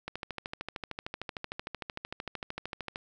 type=click train; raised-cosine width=0.3 ms; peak=-20 dBFS; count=39; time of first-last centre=0.08-2.959 s; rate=13.2 Hz; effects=none